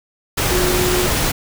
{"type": "tone in noise", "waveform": "sine", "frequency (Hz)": 361.7, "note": "F#4", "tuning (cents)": -39, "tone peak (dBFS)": -18, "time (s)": [0.51, 1.07], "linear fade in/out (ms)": 10, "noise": "pink", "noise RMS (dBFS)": -18, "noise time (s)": [0.37, 1.32], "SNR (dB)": -3, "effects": []}